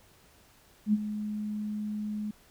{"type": "tone with ADSR envelope", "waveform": "sine", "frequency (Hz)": 210.9, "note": "G#3", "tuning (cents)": 27, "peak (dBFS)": -19, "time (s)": [0.86, 2.31], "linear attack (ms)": 73, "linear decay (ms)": 35, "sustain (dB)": -12, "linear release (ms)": 4, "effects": ["pink hiss -60 dBFS RMS until 2.5 s"]}